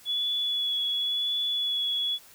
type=tone with vibrato; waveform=sine; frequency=3400 Hz; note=G#7; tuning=40 cents sharp; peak=-25 dBFS; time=0.05-2.19 s; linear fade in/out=50 ms; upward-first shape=sine; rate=0.93 Hz; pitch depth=16 cents each way; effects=white hiss -53 dBFS RMS until 2.34 s